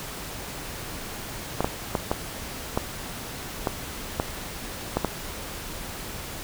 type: clicks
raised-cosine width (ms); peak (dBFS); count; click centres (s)
1; -8; 9; 1.606 / 1.645 / 1.952 / 2.115 / 2.775 / 3.672 / 4.199 / 4.97 / 5.047
effects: pink hiss -36 dBFS RMS until 6.43 s